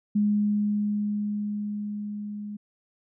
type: tone with level ramp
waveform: sine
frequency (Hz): 207.7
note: G#3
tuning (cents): 0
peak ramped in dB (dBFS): -19 to -33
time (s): 0.15-2.57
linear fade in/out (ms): 10
effects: none